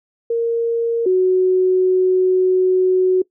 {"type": "tone pair in turn", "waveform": "sine", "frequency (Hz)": [463.8, 370.6], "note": ["A#4", "F#4"], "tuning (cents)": [-9, 3], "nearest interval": "major third", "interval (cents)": 388, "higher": "first", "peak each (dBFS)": [-15, -11], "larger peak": "second", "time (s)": [[0.3, 1.06], [1.06, 3.22]], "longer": "second", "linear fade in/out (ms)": 5, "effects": ["noise-tail reverb RT60 0.1 s tail -21 dB re dry"]}